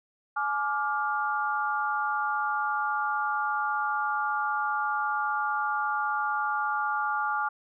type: chord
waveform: sine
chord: D diminished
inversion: second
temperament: just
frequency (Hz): 845.8 / 1174.7 / 1409.6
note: Ab5 / D6 / F6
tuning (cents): +31 / 0 / +16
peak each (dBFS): -30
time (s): 0.36-7.49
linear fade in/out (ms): 10
effects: none